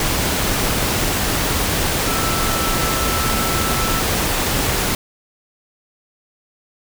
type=tone in noise; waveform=sine; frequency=1323 Hz; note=E6; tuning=6 cents sharp; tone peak=-25 dBFS; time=2.07-4.01 s; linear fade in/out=2 ms; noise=pink; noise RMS=-19 dBFS; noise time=0-4.95 s; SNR=-9 dB; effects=none